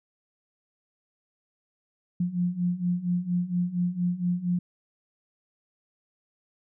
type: beating tone pair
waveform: sine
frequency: 174.61 / 178.91 Hz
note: F3 / F3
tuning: 0 / +42 cents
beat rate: 4.3 Hz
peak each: -29 / -26 dBFS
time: 2.2-4.59 s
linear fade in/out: 5 ms
effects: none